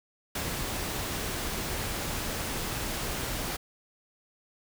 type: noise with ADSR envelope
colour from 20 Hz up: pink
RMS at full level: -31 dBFS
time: 0.35-3.57 s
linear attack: 5 ms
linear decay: 68 ms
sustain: -2 dB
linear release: 12 ms
effects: none